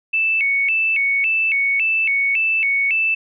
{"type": "tone with vibrato", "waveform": "sine", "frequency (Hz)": 2423, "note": "D#7", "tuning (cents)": -47, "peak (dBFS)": -15, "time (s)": [0.13, 3.15], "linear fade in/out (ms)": 10, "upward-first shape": "square", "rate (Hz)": 1.8, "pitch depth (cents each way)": 150, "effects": []}